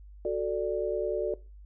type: chord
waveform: sine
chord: D major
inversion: first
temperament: equal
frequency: 370 / 440 / 587.3 Hz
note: F#4 / A4 / D5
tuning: 0 / 0 / 0 cents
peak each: -31 dBFS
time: 0.25-1.34 s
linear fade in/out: 2 ms
effects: noise-tail reverb RT60 0.3 s tail -20 dB re dry + added 50 Hz sine -46 dBFS peak until 1.65 s